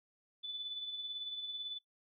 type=tone with tremolo; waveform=sine; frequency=3488 Hz; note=A7; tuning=16 cents flat; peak=-37 dBFS; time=0.43-1.79 s; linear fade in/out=20 ms; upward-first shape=sine; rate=18 Hz; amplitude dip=45%; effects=noise-tail reverb RT60 0.1 s tail -17 dB re dry